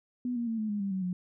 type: tone with pitch steps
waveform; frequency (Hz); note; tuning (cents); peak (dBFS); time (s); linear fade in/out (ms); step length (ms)
sine; 246.9 / 236.2 / 225.9 / 216.1 / 206.7 / 197.67 / 189.07 / 180.85; B3 / A#3 / A3 / A3 / G#3 / G3 / F#3 / F#3; 0 / +23 / +46 / -31 / -8 / +15 / +38 / -39; -29; 0.25-1.13; 2; 110
effects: none